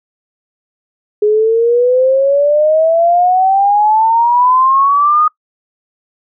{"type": "exponential sweep", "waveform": "sine", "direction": "up", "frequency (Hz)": [415.8, 1244.5], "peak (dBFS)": -7, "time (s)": [1.22, 5.28], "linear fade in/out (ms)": 5, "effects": ["noise-tail reverb RT60 0.1 s tail -22 dB re dry"]}